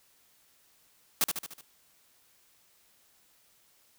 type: noise with echo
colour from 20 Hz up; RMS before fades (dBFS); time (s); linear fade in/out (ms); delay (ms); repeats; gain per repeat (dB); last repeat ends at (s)
white; -25; 1.21-1.24; 0; 74; 5; -5; 1.61
effects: white hiss -65 dBFS RMS until 3.98 s